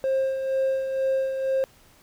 triangle tone with tremolo, 532 Hz, C5, 29 cents sharp, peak -17 dBFS, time 0.04-1.64 s, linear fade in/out 0 ms, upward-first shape sine, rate 2.1 Hz, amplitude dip 55%, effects tanh soft clip ceiling -15 dBFS + pink hiss -56 dBFS RMS until 2.02 s

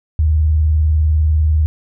sine tone with vibrato, 77.3 Hz, D#2, 11 cents flat, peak -10 dBFS, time 0.19-1.66 s, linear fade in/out 0 ms, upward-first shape sine, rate 20 Hz, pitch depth 130 cents each way, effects none

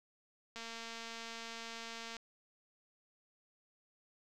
click train, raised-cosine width 0.2 ms, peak -29 dBFS, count 369, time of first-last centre 0.56-2.167 s, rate 229 Hz, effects none

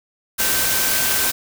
sine tone in noise, 1546 Hz, G6, 24 cents flat, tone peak -28 dBFS, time 0.38-1.32 s, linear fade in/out 20 ms, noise white, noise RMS -19 dBFS, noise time 0.38-1.32 s, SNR -12 dB, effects none

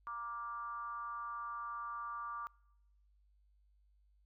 sine tone with frequency modulation, 1174.7 Hz, D6, in tune, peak -40 dBFS, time 0.07-2.47 s, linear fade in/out 0 ms, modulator 234 Hz, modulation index 0.63, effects noise-tail reverb RT60 0.9 s tail -24 dB re dry + added 50 Hz sine -67 dBFS peak until 4.25 s

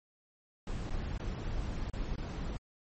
brown noise with dropouts, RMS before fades -36 dBFS, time 0.67-2.57 s, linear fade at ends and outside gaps 2 ms, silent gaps 0.897-0.905 / 1.178-1.196 / 1.9-1.934 / 2.157-2.18 s, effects MP3 32 kbps

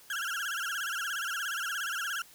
35% pulse tone with vibrato, 1500 Hz, F#6, 23 cents sharp, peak -30 dBFS, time 0.1-2.22 s, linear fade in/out 2 ms, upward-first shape sine, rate 17 Hz, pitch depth 190 cents each way, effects white hiss -56 dBFS RMS until 2.34 s

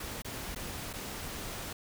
pink noise with dropouts, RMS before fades -40 dBFS, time 0-1.73 s, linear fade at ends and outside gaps 5 ms, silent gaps 0.221-0.246 / 0.549-0.559 / 0.931-0.935 s, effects none

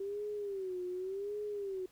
sine tone with vibrato, 388.2 Hz, G4, 17 cents flat, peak -36 dBFS, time 0-1.86 s, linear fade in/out 5 ms, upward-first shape sine, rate 0.88 Hz, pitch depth 130 cents each way, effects pink hiss -66 dBFS RMS until 1.91 s

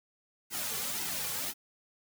white noise with flanger, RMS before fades -35 dBFS, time 0.5-1.54 s, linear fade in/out 50 ms, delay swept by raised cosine 1.7 to 3.2 ms, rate 1.9 Hz, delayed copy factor -0.65, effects none

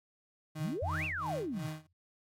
35% pulse tone with tremolo, 155.7 Hz, D#3, 2 cents sharp, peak -35 dBFS, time 0.55-1.87 s, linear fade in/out 10 ms, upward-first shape sine, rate 2.9 Hz, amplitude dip 95%
sine exponential two-way sweep, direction up then down, 105.7 to 2794 to 105.7 Hz, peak -34 dBFS, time 0.58-1.69 s, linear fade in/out 50 ms, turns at 1.05 s
sine tone with exponential decay, 87.31 Hz, F2, in tune, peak -32 dBFS, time 0.82-1.93 s, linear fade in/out 5 ms, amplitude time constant 240 ms
effects AAC 48 kbps

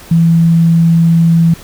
sine tone, 166.2 Hz, E3, 15 cents sharp, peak -5 dBFS, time 0.11-1.54 s, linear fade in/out 5 ms, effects pink hiss -35 dBFS RMS until 1.63 s

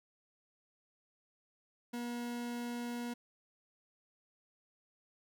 40% pulse tone, 239.8 Hz, A#3, 49 cents sharp, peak -37 dBFS, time 1.93-3.14 s, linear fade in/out 10 ms, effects none

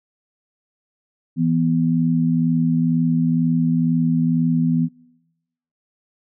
sine tone pair together, 164.81 / 246.9 Hz, E3 / B3, 0 / 0 cents, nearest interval perfect fifth, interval 700 cents, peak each -18 dBFS, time 1.36-4.89 s, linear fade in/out 50 ms, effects noise-tail reverb RT60 0.9 s tail -23 dB re dry

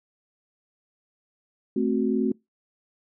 sine chord, F# diminished, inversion first, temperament equal, 220 / 261.6 / 370 Hz, A3 / C4 / F#4, 0 / 0 / 0 cents, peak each -25 / -25 / -26 dBFS, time 1.76-2.32 s, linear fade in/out 5 ms, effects noise-tail reverb RT60 0.2 s tail -25 dB re dry

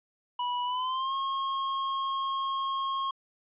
square tone with pitch glide, 980 to 1081.1 Hz, B5 to C#6, -14 to -44 cents, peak -29 dBFS, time 0.39-3.11 s, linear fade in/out 5 ms, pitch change +170 cents, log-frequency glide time 0.64-1.14 s, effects resampled to 8000 Hz

